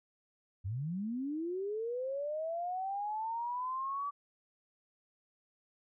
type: linear sweep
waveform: sine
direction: up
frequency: 87.31 to 1155 Hz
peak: -34 dBFS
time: 0.64-4.11 s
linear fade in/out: 20 ms
effects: none